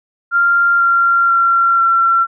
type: tone with pitch steps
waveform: sine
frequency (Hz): 1391 / 1379.8 / 1368.7 / 1357.7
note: F6 / F6 / F6 / F6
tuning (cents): -7 / -21 / -35 / -49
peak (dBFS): -9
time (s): 0.31-2.27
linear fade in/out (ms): 50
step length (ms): 490
effects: none